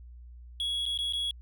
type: tone with dropouts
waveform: triangle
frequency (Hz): 3342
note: G#7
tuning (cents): +10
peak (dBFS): -27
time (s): 0.6-1.31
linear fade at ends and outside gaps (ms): 1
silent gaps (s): 0.855-0.862 / 0.976-0.988 / 1.125-1.134
effects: added 60 Hz sine -45 dBFS peak until 1.41 s